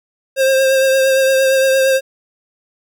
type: tone with vibrato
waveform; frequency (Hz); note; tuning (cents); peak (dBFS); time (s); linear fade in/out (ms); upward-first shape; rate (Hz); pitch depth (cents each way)
square; 532; C5; +29; -11; 0.36-2.01; 50; triangle; 8.7; 26
effects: none